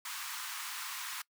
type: high-pass noise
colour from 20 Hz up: pink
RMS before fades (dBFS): -41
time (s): 0.05-1.22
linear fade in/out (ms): 5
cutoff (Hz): 950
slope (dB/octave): 48
effects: noise-tail reverb RT60 0.1 s tail -22 dB re dry